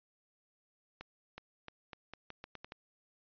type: accelerating click train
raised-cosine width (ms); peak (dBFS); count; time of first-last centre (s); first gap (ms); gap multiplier
0.3; -29; 10; 1.01-2.721; 370; 0.82
effects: resampled to 11025 Hz